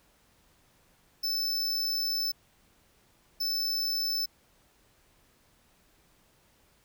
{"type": "tone bursts at uneven times", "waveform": "square", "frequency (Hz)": 5274, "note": "E8", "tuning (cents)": 0, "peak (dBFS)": -28, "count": 2, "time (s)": [[1.23, 2.32], [3.4, 4.26]], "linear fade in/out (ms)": 10, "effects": ["pink hiss -65 dBFS RMS until 6.84 s"]}